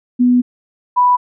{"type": "tone pair in turn", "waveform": "sine", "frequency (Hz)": [246.9, 987.6], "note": ["B3", "B5"], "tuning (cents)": [0, 0], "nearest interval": "2 octaves", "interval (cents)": 2400, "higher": "second", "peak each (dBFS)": -8, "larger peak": "neither", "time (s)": [[0.19, 0.42], [0.96, 1.17]], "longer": "first", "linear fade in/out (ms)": 20, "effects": []}